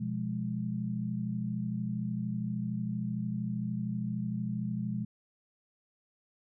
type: chord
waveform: sine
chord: F diminished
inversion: second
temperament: equal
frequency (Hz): 123.47 / 174.61 / 207.7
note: Cb3 / F3 / Ab3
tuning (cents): 0 / 0 / 0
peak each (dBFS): -36 / -37 / -34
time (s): 0-5.05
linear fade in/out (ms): 10
effects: none